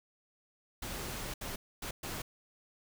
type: noise bursts at uneven times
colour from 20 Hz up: pink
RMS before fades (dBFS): -40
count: 4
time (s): 0.82-1.34 / 1.41-1.56 / 1.82-1.91 / 2.03-2.22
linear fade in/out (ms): 5
effects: none